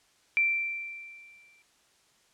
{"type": "tone with exponential decay", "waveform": "sine", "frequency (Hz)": 2349, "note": "D7", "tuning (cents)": 0, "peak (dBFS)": -20, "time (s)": [0.37, 1.62], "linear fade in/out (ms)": 0, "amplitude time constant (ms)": 270, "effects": ["white hiss -65 dBFS RMS until 2.33 s", "low-pass 8000 Hz 12 dB/octave"]}